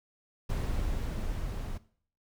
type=noise with level ramp; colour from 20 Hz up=brown; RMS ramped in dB=-30 to -36 dBFS; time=0.49-1.78 s; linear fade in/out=10 ms; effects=noise-tail reverb RT60 0.5 s tail -17 dB re dry